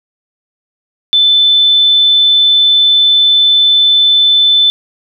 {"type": "tone", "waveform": "sine", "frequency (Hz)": 3520, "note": "A7", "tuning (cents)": 0, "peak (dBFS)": -5, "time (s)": [1.13, 4.7], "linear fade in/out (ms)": 0, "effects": []}